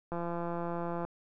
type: click train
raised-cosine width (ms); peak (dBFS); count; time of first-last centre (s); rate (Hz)
1; -23; 160; 0.12-1.05; 171
effects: none